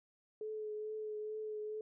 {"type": "tone with vibrato", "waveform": "sine", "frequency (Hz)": 428.7, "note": "A4", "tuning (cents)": -45, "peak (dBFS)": -39, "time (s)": [0.41, 1.81], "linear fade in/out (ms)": 2, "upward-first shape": "triangle", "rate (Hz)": 2.3, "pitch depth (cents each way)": 22, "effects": []}